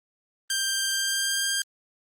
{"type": "tone with pitch glide", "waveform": "10% pulse", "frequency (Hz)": [1581, 1598.4], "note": ["G6", "G6"], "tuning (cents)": [14, 33], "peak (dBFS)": -15, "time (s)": [0.5, 1.62], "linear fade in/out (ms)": 2, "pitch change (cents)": 19, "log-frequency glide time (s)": [0.89, 1.46], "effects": ["Opus 24 kbps"]}